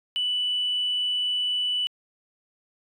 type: tone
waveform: sine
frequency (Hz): 2972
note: F#7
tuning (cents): +7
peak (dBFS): -22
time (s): 0.16-1.87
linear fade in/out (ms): 0
effects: tanh soft clip ceiling -18 dBFS